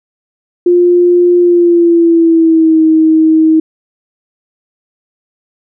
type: tone with pitch glide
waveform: sine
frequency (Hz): 352.4 to 317.6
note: F4 to D#4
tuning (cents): +16 to +36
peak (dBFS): -4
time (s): 0.66-3.6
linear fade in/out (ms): 5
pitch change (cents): -180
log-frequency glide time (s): 1.39-2.82
effects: none